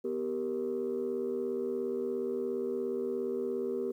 sine tone cluster, 246.6 / 391 / 468.1 Hz, B3 / G4 / A#4, -2 / -4 / +7 cents, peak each -37 / -32 / -35 dBFS, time 0.04-3.92 s, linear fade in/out 10 ms, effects tanh soft clip ceiling -25 dBFS + 11-bit

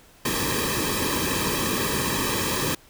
pink noise with comb filter, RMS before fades -25 dBFS, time 0.25-2.75 s, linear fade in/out 5 ms, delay 1.4 ms, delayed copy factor -0.85, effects pink hiss -53 dBFS RMS until 2.89 s

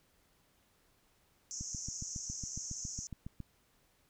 white band-pass noise, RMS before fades -43 dBFS, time 1.51-3.07 s, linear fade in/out 0 ms, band 5600 to 7000 Hz, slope 96 dB/octave
click train, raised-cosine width 5 ms, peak -30 dBFS, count 14, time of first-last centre 1.61-3.403 s, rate 7.25 Hz
effects pink hiss -71 dBFS RMS until 4.09 s

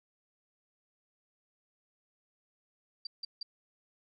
sine tone bursts, 4699 Hz, D8, in tune, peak -36 dBFS, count 3, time 3.05-3.43 s, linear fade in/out 5 ms, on 20 ms, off 160 ms, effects none

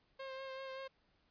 sawtooth tone with vibrato, 532 Hz, C5, 29 cents sharp, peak -40 dBFS, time 0.19-0.88 s, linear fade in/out 10 ms, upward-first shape sine, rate 5.2 Hz, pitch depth 20 cents each way, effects pink hiss -75 dBFS RMS until 1.3 s + resampled to 11025 Hz

